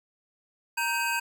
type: tone cluster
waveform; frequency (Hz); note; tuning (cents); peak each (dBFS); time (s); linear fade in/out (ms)
square; 934 / 1562 / 2535; A#5 / G6 / D#7; +3 / -7 / +32; -31; 0.77-1.2; 10
effects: none